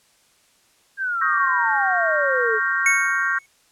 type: exponential sweep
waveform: sine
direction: down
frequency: 1618 to 420 Hz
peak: -21 dBFS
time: 0.97-2.6 s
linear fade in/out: 50 ms
type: chord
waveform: sine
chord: G half-diminished seventh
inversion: second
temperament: equal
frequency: 1108.7 / 1396.9 / 1568 / 1864.7 Hz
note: Db6 / F6 / G6 / Bb6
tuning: 0 / 0 / 0 / 0 cents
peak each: -27 / -25 / -22 / -25 dBFS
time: 1.21-3.39 s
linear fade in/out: 10 ms
type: tone with exponential decay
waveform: square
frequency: 2209 Hz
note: C#7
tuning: 7 cents flat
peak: -14 dBFS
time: 2.86-3.46 s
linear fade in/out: 2 ms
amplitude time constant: 130 ms
effects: white hiss -59 dBFS RMS until 3.71 s + low-pass 10000 Hz 12 dB/octave